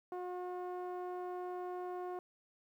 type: tone with low-pass filter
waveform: sawtooth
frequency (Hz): 360.6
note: F#4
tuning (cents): -45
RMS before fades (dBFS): -42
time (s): 0.12-2.19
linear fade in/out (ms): 2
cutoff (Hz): 900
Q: 1.6
effects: 12-bit